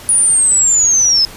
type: linear sweep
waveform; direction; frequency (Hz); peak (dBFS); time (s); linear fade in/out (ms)
sine; down; 9740 to 5100; -8; 0.09-1.25; 0
effects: pink hiss -34 dBFS RMS until 1.36 s + resampled to 32000 Hz